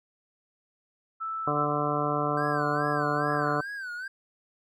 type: tone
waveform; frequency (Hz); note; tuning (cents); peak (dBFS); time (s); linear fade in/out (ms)
sine; 1318.5; E6; 0; -30; 1.2-1.71; 20
type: harmonic tone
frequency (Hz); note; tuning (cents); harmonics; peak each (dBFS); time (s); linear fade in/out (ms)
147.3; D3; +6; 1 / 2 / 3 / 4 / 5 / 7 / 8 / 9; -33 / -33 / -33 / -33 / -33 / -33 / -33 / -33; 1.47-3.61; 5
type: tone with vibrato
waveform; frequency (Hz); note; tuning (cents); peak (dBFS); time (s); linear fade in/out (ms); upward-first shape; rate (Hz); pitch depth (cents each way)
triangle; 1542; G6; -29; -32; 2.37-4.08; 5; sine; 2.4; 130
type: band-pass noise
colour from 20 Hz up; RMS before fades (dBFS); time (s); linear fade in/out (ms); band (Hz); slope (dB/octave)
pink; -43; 3.26-3.58; 50; 1300 to 1700; 96
effects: none